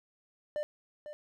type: tone with echo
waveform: triangle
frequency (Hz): 597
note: D5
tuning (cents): +28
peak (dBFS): -29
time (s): 0.56-0.63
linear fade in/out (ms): 0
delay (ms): 500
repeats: 1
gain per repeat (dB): -10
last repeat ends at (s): 1.13
effects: none